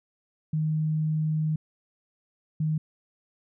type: tone bursts at uneven times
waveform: sine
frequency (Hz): 155.56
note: D#3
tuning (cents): 0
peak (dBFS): -23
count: 2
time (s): 0.53-1.56 / 2.6-2.78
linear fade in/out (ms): 5
effects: none